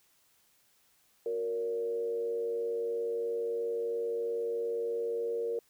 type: tone with frequency modulation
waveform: sine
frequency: 465.7 Hz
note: A#4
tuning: 2 cents flat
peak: -30 dBFS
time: 1.26-5.59 s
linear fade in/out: 2 ms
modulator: 103 Hz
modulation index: 0.5
effects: white hiss -68 dBFS RMS until 5.69 s